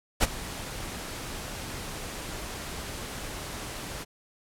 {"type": "noise with ADSR envelope", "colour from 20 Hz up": "pink", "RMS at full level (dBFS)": -20, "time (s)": [0.2, 4.05], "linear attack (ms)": 32, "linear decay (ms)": 26, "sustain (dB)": -17, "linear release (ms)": 28, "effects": ["low-pass 12000 Hz 12 dB/octave"]}